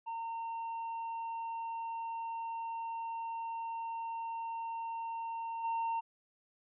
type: tone with level steps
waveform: triangle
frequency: 915 Hz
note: A#5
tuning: 32 cents flat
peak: -35 / -30 dBFS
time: 0.06-6.01 s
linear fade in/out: 20 ms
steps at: 5.63 s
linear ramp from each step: 20 ms
effects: resampled to 8000 Hz